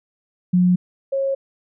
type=tone pair in turn; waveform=sine; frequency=180 / 544.1 Hz; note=F#3 / C#5; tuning=-47 / -32 cents; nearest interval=octave + perfect fifth; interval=1915 cents; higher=second; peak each=-12 / -18 dBFS; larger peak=first; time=0.53-0.76 / 1.12-1.35 s; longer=neither; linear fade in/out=10 ms; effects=none